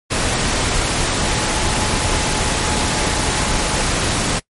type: tone in noise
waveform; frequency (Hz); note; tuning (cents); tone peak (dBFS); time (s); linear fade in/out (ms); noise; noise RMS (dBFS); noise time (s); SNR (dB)
sine; 854; G#5; +48; -29; 1.19-3.84; 20; pink; -18; 0.1-4.4; -14
effects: noise-tail reverb RT60 0.1 s tail -21 dB re dry + MP3 48 kbps